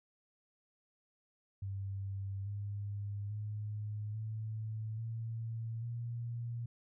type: tone with pitch steps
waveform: sine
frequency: 98 / 101.69 / 105.52 / 109.49 / 113.62 / 117.9 Hz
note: G2 / G#2 / G#2 / A2 / A#2 / A#2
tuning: 0 / -36 / +28 / -8 / -44 / +20 cents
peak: -37 dBFS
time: 1.62-6.66 s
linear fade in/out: 5 ms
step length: 840 ms
effects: none